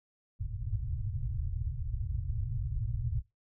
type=low-pass noise; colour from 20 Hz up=white; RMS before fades=-34 dBFS; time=0.39-3.22 s; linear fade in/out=20 ms; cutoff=130 Hz; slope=96 dB/octave; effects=noise-tail reverb RT60 0.2 s tail -20 dB re dry